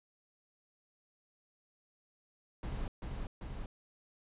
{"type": "noise with echo", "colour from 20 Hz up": "brown", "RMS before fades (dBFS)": -38, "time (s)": [2.63, 2.88], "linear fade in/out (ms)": 2, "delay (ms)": 390, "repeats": 2, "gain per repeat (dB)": -2, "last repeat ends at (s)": 3.66, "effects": ["resampled to 8000 Hz"]}